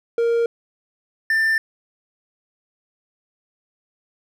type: tone pair in turn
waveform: triangle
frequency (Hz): 466.2 / 1784.7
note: A#4 / A6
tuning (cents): 0 / +24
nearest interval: octave + major seventh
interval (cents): 2324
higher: second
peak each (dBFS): -14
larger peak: neither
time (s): 0.18-0.46 / 1.3-1.58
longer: neither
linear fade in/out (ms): 2
effects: none